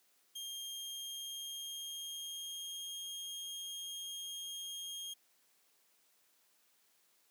sawtooth tone with pitch glide, 3213 to 3239 Hz, G7 to G#7, +42 to -44 cents, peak -39 dBFS, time 0.35-5.14 s, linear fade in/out 10 ms, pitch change +14 cents, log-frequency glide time 0.71-2.95 s, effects white hiss -72 dBFS RMS until 7.3 s + high-pass 200 Hz 12 dB/octave

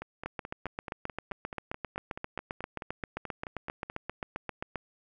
two click trains, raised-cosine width 0.5 ms, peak -23 / -19 dBFS, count 19 / 35, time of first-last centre 0.02-3.899 / 0.26-4.757 s, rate 4.64 / 7.56 Hz, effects none

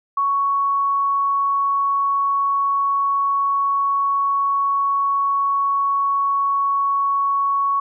sine tone, 1113 Hz, C#6, 7 cents sharp, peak -16 dBFS, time 0.17-7.8 s, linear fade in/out 5 ms, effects none

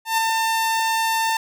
sawtooth tone with ADSR envelope, 898 Hz, A5, 35 cents sharp, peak -12 dBFS, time 0.05-1.37 s, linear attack 130 ms, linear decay 4 ms, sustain -3 dB, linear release 3 ms, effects none

